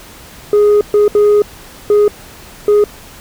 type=tone bursts at uneven times; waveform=sine; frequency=415.3 Hz; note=G#4; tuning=in tune; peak=-3 dBFS; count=5; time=0.53-0.81 / 0.94-1.08 / 1.15-1.42 / 1.9-2.08 / 2.68-2.84 s; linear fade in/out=2 ms; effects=tanh soft clip ceiling -5 dBFS + pink hiss -36 dBFS RMS until 3.2 s